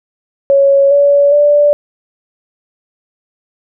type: tone with pitch steps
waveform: sine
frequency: 554.4 / 569.3 / 584.7 Hz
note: C#5 / C#5 / D5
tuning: 0 / +46 / -8 cents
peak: -5 dBFS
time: 0.5-1.73 s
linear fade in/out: 0 ms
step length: 410 ms
effects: none